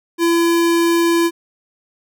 square tone, 337.8 Hz, E4, 42 cents sharp, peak -13 dBFS, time 0.18-1.31 s, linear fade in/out 50 ms, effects none

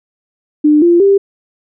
sine tone with pitch steps, 300 / 344.6 / 395.9 Hz, D4 / F4 / G4, +37 / -23 / +17 cents, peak -5 dBFS, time 0.64-1.18 s, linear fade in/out 10 ms, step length 180 ms, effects none

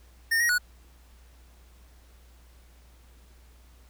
square tone with pitch steps, 1825 / 1891 / 1465 Hz, A#6 / A#6 / F#6, -37 / +24 / -18 cents, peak -22 dBFS, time 0.31-0.583 s, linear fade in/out 10 ms, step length 91 ms, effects added 60 Hz sine -52 dBFS peak until 3.89 s + pink hiss -61 dBFS RMS until 3.89 s

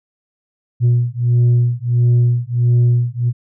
sine beating tone pair, 120 / 121.5 Hz, B2 / B2, -49 / -28 cents, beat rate 1.5 Hz, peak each -12 dBFS, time 0.8-3.33 s, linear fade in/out 50 ms, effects tanh soft clip ceiling -8 dBFS

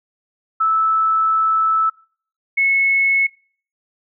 sine tone pair in turn, 1311 / 2193 Hz, E6 / C#7, -10 / -19 cents, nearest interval major sixth, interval 891 cents, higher second, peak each -13 dBFS, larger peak neither, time 0.6-1.9 / 2.57-3.27 s, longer first, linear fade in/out 10 ms, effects noise-tail reverb RT60 0.5 s tail -23 dB re dry

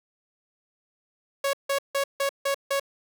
sawtooth tone bursts, 554.4 Hz, C#5, in tune, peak -19 dBFS, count 6, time 1.44-2.798 s, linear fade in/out 5 ms, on 93 ms, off 160 ms, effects none

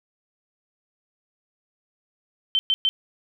sine tone bursts, 3096 Hz, G7, 22 cents flat, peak -17 dBFS, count 3, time 2.55-2.89 s, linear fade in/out 0 ms, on 40 ms, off 110 ms, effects none

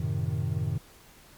triangle chord, F# diminished seventh, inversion none, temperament equal, 92.5 / 110 / 130.81 / 155.56 Hz, F#2 / A2 / C3 / Eb3, 0 / 0 / 0 / 0 cents, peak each -30 dBFS, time 0-0.78 s, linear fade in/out 5 ms, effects pink hiss -54 dBFS RMS until 1.37 s + MP3 96 kbps

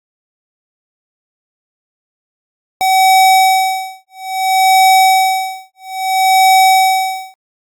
square tone with tremolo, 759 Hz, F#5, 44 cents sharp, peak -6 dBFS, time 2.81-7.34 s, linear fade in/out 0 ms, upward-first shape sine, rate 0.6 Hz, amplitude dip 100%, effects Opus 48 kbps

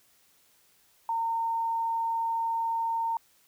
sine tone, 914 Hz, A#5, 34 cents flat, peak -26 dBFS, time 1.09-3.17 s, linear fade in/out 2 ms, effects white hiss -64 dBFS RMS until 3.47 s

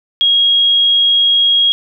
sine tone, 3284 Hz, G#7, 20 cents flat, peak -8 dBFS, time 0.21-1.72 s, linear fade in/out 0 ms, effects none

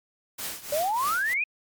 white noise with tremolo, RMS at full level -32 dBFS, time 0.38-1.34 s, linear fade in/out 10 ms, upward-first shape triangle, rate 3.2 Hz, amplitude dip 85%
sine exponential sweep, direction up, 567 to 2550 Hz, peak -23 dBFS, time 0.72-1.44 s, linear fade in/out 5 ms
effects MP3 96 kbps

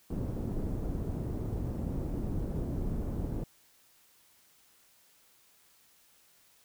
pink low-pass noise, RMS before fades -34 dBFS, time 0.1-3.44 s, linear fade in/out 5 ms, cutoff 350 Hz, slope 12 dB/octave, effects white hiss -64 dBFS RMS until 6.64 s

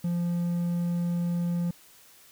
triangle tone, 173.2 Hz, F3, 14 cents flat, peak -23 dBFS, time 0.04-1.71 s, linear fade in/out 5 ms, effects white hiss -55 dBFS RMS until 2.31 s

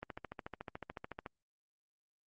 click train, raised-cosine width 0.5 ms, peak -27 dBFS, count 18, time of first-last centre 0.03-1.262 s, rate 13.8 Hz, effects Opus 32 kbps

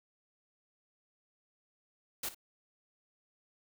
white noise with echo, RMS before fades -37 dBFS, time 2.23-2.29 s, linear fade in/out 5 ms, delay 57 ms, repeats 1, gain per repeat -15 dB, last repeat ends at 2.347 s, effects none

